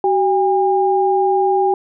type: tone pair together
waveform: sine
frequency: 380 / 807.2 Hz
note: F#4 / G#5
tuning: +46 / -49 cents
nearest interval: octave + minor second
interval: 1305 cents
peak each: -15 dBFS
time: 0.04-1.74 s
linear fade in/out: 2 ms
effects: none